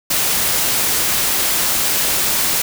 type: noise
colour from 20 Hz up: white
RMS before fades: -17 dBFS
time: 0.1-2.62 s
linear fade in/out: 5 ms
effects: none